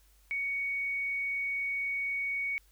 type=tone; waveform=sine; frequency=2234 Hz; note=C#7; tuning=13 cents sharp; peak=-30 dBFS; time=0.31-2.58 s; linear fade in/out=0 ms; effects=added 50 Hz sine -61 dBFS peak until 2.71 s + white hiss -67 dBFS RMS until 2.71 s